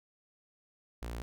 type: tone with notch filter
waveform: sawtooth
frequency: 58.2 Hz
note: A#1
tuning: 2 cents flat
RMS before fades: -40 dBFS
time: 1.02-1.22 s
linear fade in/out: 0 ms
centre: 150 Hz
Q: 1.7
effects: none